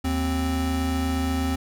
square tone pair together, 77.77 / 261.6 Hz, D#2 / C4, 0 / 0 cents, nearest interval octave + major sixth, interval 2100 cents, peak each -26 dBFS, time 0.04-1.56 s, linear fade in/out 10 ms, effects none

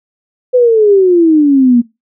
sine exponential sweep, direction down, 510 to 233.1 Hz, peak -4 dBFS, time 0.53-1.82 s, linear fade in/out 20 ms, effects noise-tail reverb RT60 0.2 s tail -19 dB re dry

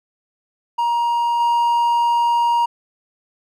triangle tone with level steps, 944 Hz, A#5, 22 cents sharp, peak -14 / -12 dBFS, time 0.78-2.66 s, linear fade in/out 10 ms, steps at 1.4 s, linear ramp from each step 2 ms, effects none

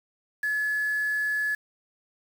sine tone with quantisation, 1708 Hz, G#6, 48 cents sharp, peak -24 dBFS, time 0.43-1.55 s, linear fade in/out 5 ms, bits 7, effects none

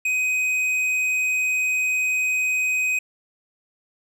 sine tone with tanh clipping, 2511 Hz, D#7, 15 cents sharp, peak -21 dBFS, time 0.05-2.99 s, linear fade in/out 5 ms, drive 9 dB, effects none

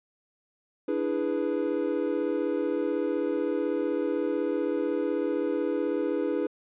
triangle chord, E dominant seventh, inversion third, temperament equal, 293.7 / 329.6 / 415.3 / 493.9 Hz, D4 / E4 / G#4 / B4, 0 / 0 / 0 / 0 cents, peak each -29 dBFS, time 0.88-6.47 s, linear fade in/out 5 ms, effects resampled to 8000 Hz

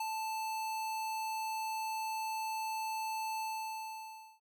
square tone with ADSR envelope, 880 Hz, A5, in tune, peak -34 dBFS, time 0-4.4 s, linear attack 5 ms, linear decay 23 ms, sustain -2 dB, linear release 1000 ms, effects none

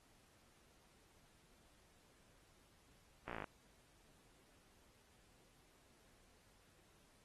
slowing click train, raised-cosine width 0.5 ms, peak -30 dBFS, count 10, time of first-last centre 3.28-3.443 s, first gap 16 ms, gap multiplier 1.03, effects pink hiss -71 dBFS RMS until 7.24 s + AAC 32 kbps

